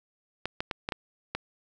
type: clicks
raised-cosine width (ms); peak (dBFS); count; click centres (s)
0.3; -14; 6; 0.456 / 0.605 / 0.712 / 0.889 / 0.922 / 1.35
effects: none